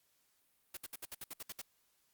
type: noise bursts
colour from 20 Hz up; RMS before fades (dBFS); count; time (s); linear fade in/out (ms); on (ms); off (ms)
white; -44; 10; 0.74-1.617; 5; 31; 63
effects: white hiss -75 dBFS RMS until 2.13 s + Opus 48 kbps